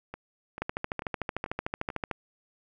two click trains, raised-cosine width 0.5 ms, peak -15 / -23 dBFS, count 21 / 5, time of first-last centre 0.62-2.113 / 0.14-1.902 s, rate 13.4 / 2.27 Hz, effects none

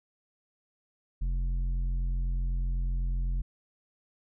triangle tone with tanh clipping, 44 Hz, F1, 14 cents sharp, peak -28 dBFS, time 1.21-3.42 s, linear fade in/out 10 ms, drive 12 dB, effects none

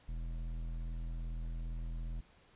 sine tone with hard clipping, 41.23 Hz, E1, 1 cent sharp, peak -39 dBFS, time 0.08-2.21 s, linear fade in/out 10 ms, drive 10 dB, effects pink hiss -65 dBFS RMS until 2.55 s + resampled to 8000 Hz

